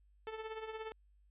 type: tone with tremolo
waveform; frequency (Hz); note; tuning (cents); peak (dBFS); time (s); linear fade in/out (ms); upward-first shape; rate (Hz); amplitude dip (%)
sawtooth; 440; A4; 0; -35; 0.27-0.92; 0; triangle; 17; 70
effects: added 50 Hz sine -64 dBFS peak until 1.3 s + resampled to 8000 Hz